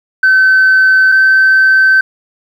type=tone pair in turn; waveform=sine; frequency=1531 / 1542.5 Hz; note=G6 / G6; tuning=-41 / -28 cents; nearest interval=unison; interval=13 cents; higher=second; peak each=-3 dBFS; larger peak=neither; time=0.23-1.12 / 1.12-2.01 s; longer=neither; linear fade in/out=5 ms; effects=tanh soft clip ceiling -2 dBFS + 7-bit

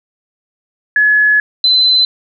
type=tone pair in turn; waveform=sine; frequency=1700 / 4043 Hz; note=G#6 / B7; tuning=+40 / +40 cents; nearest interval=octave + minor third; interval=1500 cents; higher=second; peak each=-7 dBFS; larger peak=neither; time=0.96-1.4 / 1.64-2.05 s; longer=first; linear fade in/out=2 ms; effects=none

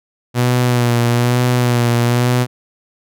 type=tone with vibrato; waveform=sawtooth; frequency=121.5 Hz; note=B2; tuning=28 cents flat; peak=-8 dBFS; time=0.34-2.47 s; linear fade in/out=50 ms; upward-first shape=sine; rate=1.1 Hz; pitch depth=37 cents each way; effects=none

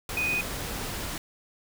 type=tone in noise; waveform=sine; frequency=2489 Hz; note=D#7; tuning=in tune; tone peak=-25 dBFS; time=0.17-0.41 s; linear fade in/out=2 ms; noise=pink; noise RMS=-34 dBFS; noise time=0.09-1.18 s; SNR=+6 dB; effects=none

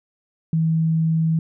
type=tone; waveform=sine; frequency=161.5 Hz; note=E3; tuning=35 cents flat; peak=-16 dBFS; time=0.53-1.39 s; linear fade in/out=2 ms; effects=none

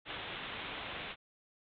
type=low-pass noise; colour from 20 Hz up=white; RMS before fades=-43 dBFS; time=0.05-1.16 s; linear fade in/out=50 ms; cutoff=3700 Hz; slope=96 dB/octave; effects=none

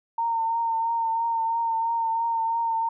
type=tone with vibrato; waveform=sine; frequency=915 Hz; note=A#5; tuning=32 cents flat; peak=-22 dBFS; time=0.18-2.89 s; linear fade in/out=5 ms; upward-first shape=triangle; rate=3 Hz; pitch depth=29 cents each way; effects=none

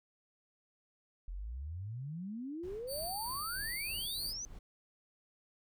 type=exponential sweep; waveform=sine; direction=up; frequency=40.94 to 6220 Hz; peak=-39 dBFS; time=1.28-4.45 s; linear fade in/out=0 ms
type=noise with tremolo; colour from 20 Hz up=brown; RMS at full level=-49 dBFS; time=2.63-4.59 s; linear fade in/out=5 ms; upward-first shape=sine; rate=3.2 Hz; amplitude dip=55%
type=tone; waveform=15% pulse; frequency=4566 Hz; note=D8; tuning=50 cents flat; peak=-33 dBFS; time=2.87-4.34 s; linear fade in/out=50 ms
effects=none

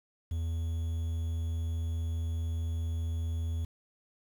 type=tone with quantisation; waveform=triangle; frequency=82.41 Hz; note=E2; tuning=in tune; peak=-28 dBFS; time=0.31-3.65 s; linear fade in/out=5 ms; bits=9; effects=none

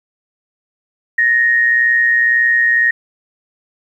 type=tone pair together; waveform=sine; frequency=1742.8 / 1864.7 Hz; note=A6 / A#6; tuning=-17 / 0 cents; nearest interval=minor second; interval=117 cents; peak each=-20 / -10 dBFS; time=1.18-2.91 s; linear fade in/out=5 ms; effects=8-bit

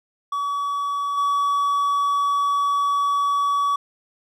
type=tone with level steps; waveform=triangle; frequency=1137 Hz; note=C#6; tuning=44 cents sharp; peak=-20 / -16 dBFS; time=0.32-3.76 s; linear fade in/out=5 ms; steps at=1.17 s; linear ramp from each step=10 ms; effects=none

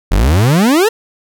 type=exponential sweep; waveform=40% pulse; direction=up; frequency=41.7 to 471.6 Hz; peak=-7 dBFS; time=0.11-0.89 s; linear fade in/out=10 ms; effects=none

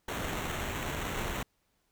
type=noise with sample-and-hold; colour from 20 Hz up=pink; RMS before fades=-35 dBFS; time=0.08-1.43 s; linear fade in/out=5 ms; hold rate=4900 Hz; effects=pink hiss -75 dBFS RMS until 1.91 s

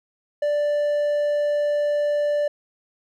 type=tone; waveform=triangle; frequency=587.3 Hz; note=D5; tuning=in tune; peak=-17 dBFS; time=0.42-2.48 s; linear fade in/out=5 ms; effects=none

